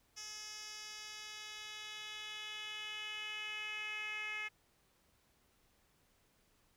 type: tone with band-pass filter sweep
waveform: 10% pulse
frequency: 425.5 Hz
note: G#4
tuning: 42 cents sharp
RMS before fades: -45 dBFS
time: 0.16-4.49 s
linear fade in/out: 20 ms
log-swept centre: 5400 to 2300 Hz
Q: 3.5
effects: pink hiss -73 dBFS RMS until 6.76 s